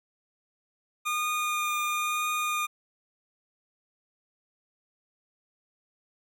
25% pulse tone with vibrato, 1218 Hz, D#6, 37 cents flat, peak -23 dBFS, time 1.05-2.67 s, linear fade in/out 20 ms, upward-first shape triangle, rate 1 Hz, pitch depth 14 cents each way, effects none

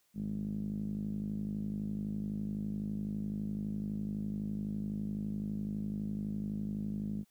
5% pulse tone with low-pass filter, 51.91 Hz, G#1, in tune, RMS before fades -37 dBFS, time 0.14-7.25 s, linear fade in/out 50 ms, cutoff 200 Hz, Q 5.7, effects white hiss -73 dBFS RMS until 7.3 s

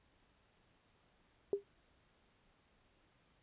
sine tone with exponential decay, 401.6 Hz, G4, 42 cents sharp, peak -27 dBFS, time 1.53-1.64 s, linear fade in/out 1 ms, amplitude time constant 22 ms, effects pink hiss -72 dBFS RMS until 3.42 s + resampled to 8000 Hz

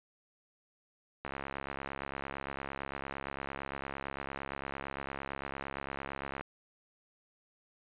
click train, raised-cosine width 0.5 ms, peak -23 dBFS, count 356, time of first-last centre 1.25-6.41 s, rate 68.8 Hz, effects resampled to 8000 Hz

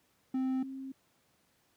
triangle / sine tone pair in turn, 260.9 / 266.8 Hz, C4 / C4, -5 / +34 cents, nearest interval unison, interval 39 cents, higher second, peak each -27 / -39 dBFS, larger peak first, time 0.34-0.63 / 0.63-0.92 s, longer neither, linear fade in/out 5 ms, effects pink hiss -71 dBFS RMS until 1.76 s + high-pass 100 Hz 12 dB/octave

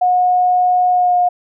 sine tone with pitch glide, 725 to 715.4 Hz, F#5 to F5, -35 to +41 cents, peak -10 dBFS, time 0.01-1.29 s, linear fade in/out 10 ms, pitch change -24 cents, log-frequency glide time 0.91-1.16 s, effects none

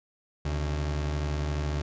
30% pulse tone pair together, 74.3 / 137.06 Hz, D2 / C#3, +21 / -19 cents, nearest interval major seventh, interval 1060 cents, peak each -25 / -37 dBFS, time 0.45-1.82 s, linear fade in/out 5 ms, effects resampled to 16000 Hz

